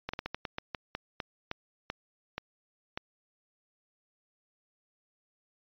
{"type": "slowing click train", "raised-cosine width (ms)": 0.3, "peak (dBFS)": -18, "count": 14, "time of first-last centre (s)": [0.09, 2.975], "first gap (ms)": 45, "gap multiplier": 1.24, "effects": ["resampled to 11025 Hz"]}